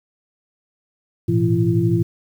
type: tone cluster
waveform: sine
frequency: 108.5 / 120.6 / 169.4 / 339 Hz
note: A2 / B2 / E3 / E4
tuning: -24 / -41 / +48 / +49 cents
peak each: -20 dBFS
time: 1.28-2.03 s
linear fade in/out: 10 ms
effects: 8-bit

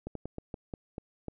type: slowing click train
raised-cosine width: 2 ms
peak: -24 dBFS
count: 8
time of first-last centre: 0.07-1.283 s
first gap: 83 ms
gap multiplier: 1.24
effects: none

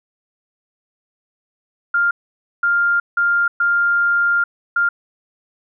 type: tone bursts at uneven times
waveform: sine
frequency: 1400 Hz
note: F6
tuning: 4 cents sharp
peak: -13 dBFS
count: 5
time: 1.94-2.11 / 2.63-3 / 3.17-3.48 / 3.6-4.44 / 4.76-4.89 s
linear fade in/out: 5 ms
effects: none

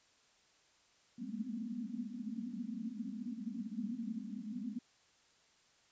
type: band-pass noise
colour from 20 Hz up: white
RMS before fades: -42 dBFS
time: 1.18-4.79 s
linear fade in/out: 5 ms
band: 200 to 250 Hz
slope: 96 dB/octave
effects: white hiss -69 dBFS RMS until 5.91 s + resampled to 16000 Hz

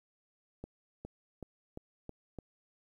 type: accelerating click train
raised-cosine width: 2 ms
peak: -29 dBFS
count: 6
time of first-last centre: 0.64-2.387 s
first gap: 410 ms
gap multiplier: 0.92
effects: 11-bit

